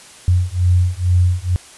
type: beating tone pair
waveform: sine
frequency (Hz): 88.7 / 90.9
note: F2 / F#2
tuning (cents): +27 / -30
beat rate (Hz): 2.2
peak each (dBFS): -15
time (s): 0.28-1.56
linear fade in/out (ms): 0
effects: white hiss -41 dBFS RMS until 1.77 s + resampled to 24000 Hz